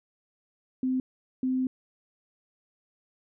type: tone pair in turn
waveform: sine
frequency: 258 / 258 Hz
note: C4 / C4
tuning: -24 / -24 cents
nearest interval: unison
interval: 0 cents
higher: neither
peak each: -24 dBFS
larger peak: neither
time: 0.83-1 / 1.43-1.67 s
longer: second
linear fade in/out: 2 ms
effects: none